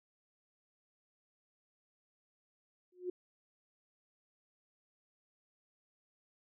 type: tone with exponential growth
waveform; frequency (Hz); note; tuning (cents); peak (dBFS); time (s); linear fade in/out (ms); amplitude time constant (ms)
sine; 361.2; F#4; -42; -32; 2.92-3.1; 5; 39
effects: none